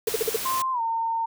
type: noise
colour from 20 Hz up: white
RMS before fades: -31 dBFS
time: 0.07-0.62 s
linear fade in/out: 2 ms
type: tone bursts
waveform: sine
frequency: 446.8 Hz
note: A4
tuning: 27 cents sharp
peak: -19 dBFS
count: 5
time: 0.07-0.363 s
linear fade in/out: 5 ms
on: 21 ms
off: 47 ms
type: tone with pitch glide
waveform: sine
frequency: 1046.5 to 911 Hz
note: C6 to A#5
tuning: 0 to -40 cents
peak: -23 dBFS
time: 0.45-1.26 s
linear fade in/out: 10 ms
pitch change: -240 cents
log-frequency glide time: 0.72-0.81 s
effects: none